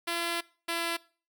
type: tone pair in turn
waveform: 5% pulse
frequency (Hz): 339.7 / 336.8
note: F4 / E4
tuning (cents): -48 / +37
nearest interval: unison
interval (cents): 15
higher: first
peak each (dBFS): -18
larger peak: neither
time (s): 0.07-0.41 / 0.68-0.97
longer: first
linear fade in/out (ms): 10
effects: noise-tail reverb RT60 0.4 s tail -22 dB re dry